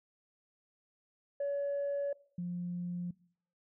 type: tone pair in turn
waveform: sine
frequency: 566 / 176.13 Hz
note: C#5 / F3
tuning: +36 / +15 cents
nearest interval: octave + minor sixth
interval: 2021 cents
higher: first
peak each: -30 / -34 dBFS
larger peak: first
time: 1.4-2.13 / 2.38-3.11 s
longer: neither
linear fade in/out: 5 ms
effects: noise-tail reverb RT60 0.6 s tail -23 dB re dry + tanh soft clip ceiling -29 dBFS